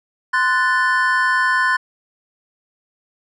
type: chord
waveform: triangle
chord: F# diminished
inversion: second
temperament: equal with one note detuned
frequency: 1035.1 / 1480 / 1760 Hz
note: C6 / F#6 / A6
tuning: -19 / 0 / 0 cents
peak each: -17 dBFS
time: 0.33-1.77 s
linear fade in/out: 10 ms
effects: resampled to 24000 Hz